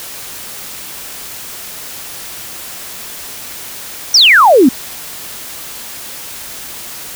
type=exponential sweep; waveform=sine; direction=down; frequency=5930 to 233.1 Hz; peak=-3 dBFS; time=4.14-4.69 s; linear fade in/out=5 ms; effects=white hiss -28 dBFS RMS until 7.15 s